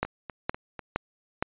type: two click trains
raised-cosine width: 0.5 ms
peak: -21 / -10 dBFS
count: 4 / 4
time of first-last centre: 0.05-0.793 / 0.03-1.425 s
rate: 4.04 / 2.15 Hz
effects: resampled to 8000 Hz